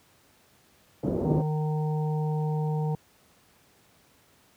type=low-pass noise; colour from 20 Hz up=white; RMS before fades=-27 dBFS; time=1.03-1.42 s; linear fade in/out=5 ms; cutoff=480 Hz; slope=24 dB/octave
type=harmonic tone; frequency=153.4 Hz; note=D#3; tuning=24 cents flat; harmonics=1 / 3 / 5 / 6; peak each=-25 / -35 / -39 / -41 dBFS; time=1.25-2.95 s; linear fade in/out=2 ms
effects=pink hiss -61 dBFS RMS until 4.56 s + high-pass 80 Hz 12 dB/octave